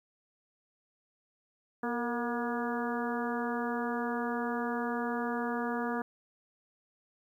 harmonic tone with a mistuned harmonic, 239.9 Hz, A#3, 50 cents sharp, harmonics 1 / 2 / 3 / 4 / 5 / 6 / 7, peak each -34 / -37 / -39 / -40 / -41 / -42 / -42 dBFS, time 1.83-6.02 s, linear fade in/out 5 ms, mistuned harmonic 2, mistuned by -49 cents, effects 11-bit

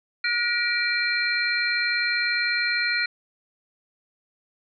sine tone cluster, 1438 / 1907 / 2347 / 4169 Hz, F#6 / A#6 / D7 / C8, -50 / +39 / -2 / -7 cents, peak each -27 / -27 / -26 / -28 dBFS, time 0.24-3.06 s, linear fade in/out 5 ms, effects none

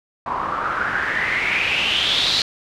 white noise with low-pass filter sweep, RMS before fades -21 dBFS, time 0.26-2.42 s, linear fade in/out 2 ms, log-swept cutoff 990 to 4200 Hz, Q 6, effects none

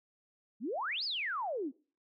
sine exponential two-way sweep, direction up then down, 193.5 to 5274 to 241 Hz, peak -33 dBFS, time 0.6-1.72 s, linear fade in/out 50 ms, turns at 1.04 s, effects noise-tail reverb RT60 0.4 s tail -23 dB re dry

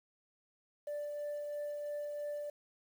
sine tone with tremolo, 587.3 Hz, D5, in tune, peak -34 dBFS, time 0.87-2.5 s, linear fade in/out 5 ms, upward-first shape triangle, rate 3 Hz, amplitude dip 35%, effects tanh soft clip ceiling -35 dBFS + 10-bit

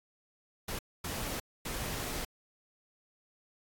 pink noise bursts at uneven times, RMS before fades -37 dBFS, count 3, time 0.68-0.79 / 1.04-1.4 / 1.65-2.25 s, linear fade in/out 5 ms, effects AAC 64 kbps

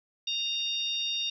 harmonic tone with a mistuned harmonic, 932.3 Hz, A#5, in tune, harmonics 3 / 4 / 5 / 6, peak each -34 / -30 / -42 / -40 dBFS, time 0.27-1.3 s, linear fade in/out 5 ms, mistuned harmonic 4, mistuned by -22 cents, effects none

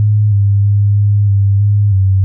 sine tone with pitch steps, 105.1 / 100.6 / 101.8 / 102.4 / 99.5 / 102.5 / 96 Hz, G#2 / G2 / G#2 / G#2 / G2 / G#2 / G2, +21 / +45 / -34 / -24 / +26 / -22 / -36 cents, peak -7 dBFS, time 0-2.24 s, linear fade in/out 0 ms, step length 320 ms, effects none

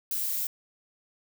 violet noise, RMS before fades -30 dBFS, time 0.11-0.47 s, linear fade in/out 2 ms, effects none

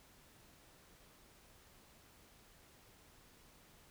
silence, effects pink hiss -64 dBFS RMS until 3.9 s

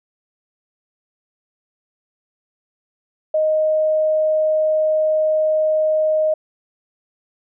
sine tone, 622.3 Hz, D#5, in tune, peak -14 dBFS, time 3.34-6.34 s, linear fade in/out 5 ms, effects none

